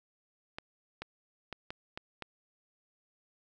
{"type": "clicks", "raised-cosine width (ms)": 0.3, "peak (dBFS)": -23, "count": 6, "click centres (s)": [0.585, 1.02, 1.527, 1.705, 1.975, 2.223], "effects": []}